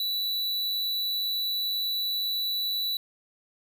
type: tone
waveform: square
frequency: 3951 Hz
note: B7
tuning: in tune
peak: -27 dBFS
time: 0-2.97 s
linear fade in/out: 2 ms
effects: none